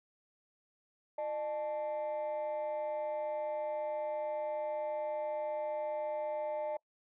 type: tone pair together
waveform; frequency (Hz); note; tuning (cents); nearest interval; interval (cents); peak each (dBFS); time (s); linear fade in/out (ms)
sine; 605.7 / 871; D#5 / A5; -47 / -18; tritone; 629; -33 / -38; 1.18-6.77; 5
effects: noise-tail reverb RT60 0.1 s tail -25 dB re dry + tanh soft clip ceiling -31 dBFS